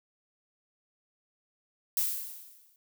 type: noise with exponential decay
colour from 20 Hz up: violet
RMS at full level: -26 dBFS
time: 1.97-2.76 s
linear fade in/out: 2 ms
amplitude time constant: 170 ms
effects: none